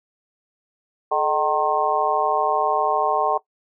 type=harmonic tone with a mistuned harmonic; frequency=152.8 Hz; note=D#3; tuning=31 cents flat; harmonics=3 / 4 / 5 / 6 / 7; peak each=-26 / -25 / -22 / -25 / -23 dBFS; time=1.11-3.38 s; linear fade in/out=10 ms; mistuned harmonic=3; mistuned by=-100 cents; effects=noise-tail reverb RT60 0.1 s tail -18 dB re dry